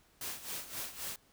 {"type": "noise with tremolo", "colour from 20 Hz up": "white", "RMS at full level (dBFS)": -39, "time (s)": [0.21, 1.16], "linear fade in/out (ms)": 2, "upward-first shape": "sine", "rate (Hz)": 3.8, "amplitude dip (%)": 75, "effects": ["pink hiss -67 dBFS RMS until 1.32 s"]}